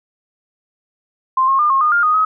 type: tone with pitch steps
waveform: sine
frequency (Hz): 1047 / 1079 / 1205 / 1079 / 1222 / 1406 / 1238 / 1270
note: C6 / C#6 / D6 / C#6 / D#6 / F6 / D#6 / D#6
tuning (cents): +1 / -47 / +44 / -47 / -32 / +11 / -9 / +35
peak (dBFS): -11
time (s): 1.37-2.25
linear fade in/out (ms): 5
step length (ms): 110
effects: none